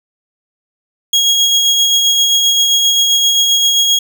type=tone with tremolo; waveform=30% pulse; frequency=3294 Hz; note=G#7; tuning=15 cents flat; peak=-5 dBFS; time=1.13-3.99 s; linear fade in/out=5 ms; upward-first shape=sine; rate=7.6 Hz; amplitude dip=30%; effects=none

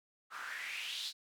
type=noise with band-pass filter sweep; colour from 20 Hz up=white; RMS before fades=-42 dBFS; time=0.3-1.13 s; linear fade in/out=50 ms; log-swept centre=1200 to 4300 Hz; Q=4.5; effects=none

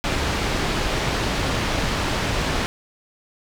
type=low-pass noise; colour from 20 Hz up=pink; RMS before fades=-23 dBFS; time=0.04-2.66 s; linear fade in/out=0 ms; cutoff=4800 Hz; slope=12 dB/octave; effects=none

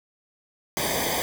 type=noise with comb filter; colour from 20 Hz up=pink; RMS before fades=-26 dBFS; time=0.77-1.22 s; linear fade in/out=0 ms; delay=0.73 ms; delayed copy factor=-1; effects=none

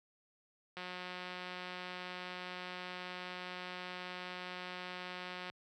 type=click train; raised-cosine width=0.3 ms; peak=-28 dBFS; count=857; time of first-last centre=0.77-5.499 s; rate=181 Hz; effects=high-pass 80 Hz 12 dB/octave

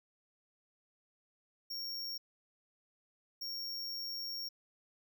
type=tone bursts at uneven times; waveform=square; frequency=5530 Hz; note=F8; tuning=18 cents flat; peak=-39 dBFS; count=2; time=1.7-2.18 / 3.41-4.49 s; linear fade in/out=10 ms; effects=none

